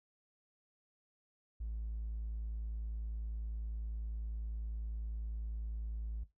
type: tone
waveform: triangle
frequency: 55 Hz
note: A1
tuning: in tune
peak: -34 dBFS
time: 1.6-6.24 s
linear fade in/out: 10 ms
effects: noise-tail reverb RT60 0.2 s tail -17 dB re dry + tanh soft clip ceiling -34 dBFS